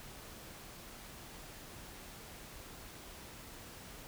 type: silence
effects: pink hiss -51 dBFS RMS until 4.07 s